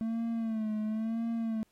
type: tone with vibrato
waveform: triangle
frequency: 222.1 Hz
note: A3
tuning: 16 cents sharp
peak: -28 dBFS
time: 0.01-1.63 s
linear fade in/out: 0 ms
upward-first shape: sine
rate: 0.98 Hz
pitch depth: 64 cents each way
effects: pink hiss -72 dBFS RMS until 1.71 s + AAC 48 kbps